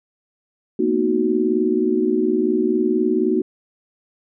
sine chord, B major seventh, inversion third, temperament equal with one note detuned, 227.6 / 246.9 / 311.1 / 370 Hz, A#3 / B3 / D#4 / F#4, -41 / 0 / 0 / 0 cents, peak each -23 / -24 / -21 / -19 dBFS, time 0.79-3.42 s, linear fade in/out 5 ms, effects none

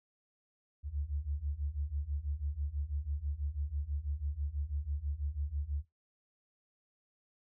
sine beating tone pair, 69.2 / 75.3 Hz, C#2 / D2, -2 / +44 cents, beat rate 6.1 Hz, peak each -38 / -36 dBFS, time 0.83-5.85 s, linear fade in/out 50 ms, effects noise-tail reverb RT60 0.2 s tail -21 dB re dry

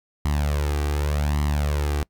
sawtooth tone with flanger, 73.4 Hz, D2, in tune, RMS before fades -23 dBFS, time 0.25-2.03 s, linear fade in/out 0 ms, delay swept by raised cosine 0.98 to 2.58 ms, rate 0.86 Hz, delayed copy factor +0.7, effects noise-tail reverb RT60 0.1 s tail -24 dB re dry

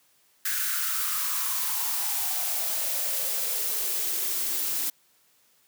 blue noise with high-pass filter sweep, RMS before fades -28 dBFS, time 0.45-4.9 s, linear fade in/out 5 ms, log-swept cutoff 1600 to 270 Hz, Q 5.8, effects white hiss -64 dBFS RMS until 5.67 s + high-pass 100 Hz 12 dB/octave

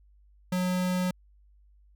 square tone, 182.1 Hz, F#3, 27 cents flat, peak -26 dBFS, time 0.52-1.11 s, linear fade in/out 5 ms, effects added 50 Hz sine -56 dBFS peak until 1.95 s

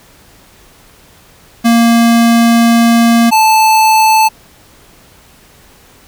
square tone pair in turn, 232.5 / 876.1 Hz, A#3 / A5, -4 / -8 cents, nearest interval octave + major seventh, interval 2296 cents, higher second, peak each -6 dBFS, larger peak neither, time 1.64-3.31 / 3.31-4.29 s, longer first, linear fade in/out 20 ms, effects pink hiss -43 dBFS RMS until 6.07 s

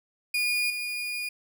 35% pulse tone with level steps, 2442 Hz, D#7, 33 cents flat, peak -22 / -28 dBFS, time 0.34-1.29 s, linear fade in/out 5 ms, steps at 0.7 s, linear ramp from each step 2 ms, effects none

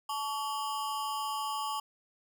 square ring-modulated tone, 998 Hz, B5, 18 cents sharp, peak -30 dBFS, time 0.09-1.8 s, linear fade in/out 5 ms, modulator 133 Hz, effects none

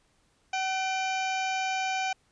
harmonic tone with a mistuned harmonic, 759 Hz, F#5, 44 cents sharp, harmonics 1 / 2 / 3 / 4 / 5 / 6 / 7 / 8 / 9, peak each -29 / -37 / -33 / -40 / -47 / -47 / -46 / -44 / -47 dBFS, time 0.53-2.13 s, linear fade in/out 5 ms, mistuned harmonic 3, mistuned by +74 cents, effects pink hiss -68 dBFS RMS until 2.31 s + resampled to 22050 Hz

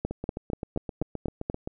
two click trains, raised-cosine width 2 ms, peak -19 / -14 dBFS, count 13 / 7, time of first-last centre 0.11-1.675 / 0.05-1.499 s, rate 7.67 / 4.14 Hz, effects none

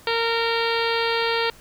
harmonic tone, 460.6 Hz, A#4, 21 cents flat, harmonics 1 / 2 / 3 / 4 / 5 / 6 / 7 / 8 / 9 / 10, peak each -24 / -27 / -29 / -30 / -31 / -32 / -32 / -33 / -34 / -34 dBFS, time 0.07-1.5 s, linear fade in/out 2 ms, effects pink hiss -49 dBFS RMS until 1.6 s

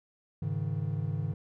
triangle chord, Ab suspended fourth, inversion none, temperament equal with one note detuned, 103.83 / 138.59 / 157.92 Hz, Ab2 / Db3 / Eb3, 0 / 0 / +26 cents, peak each -32 dBFS, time 0.42-1.34 s, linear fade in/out 5 ms, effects none

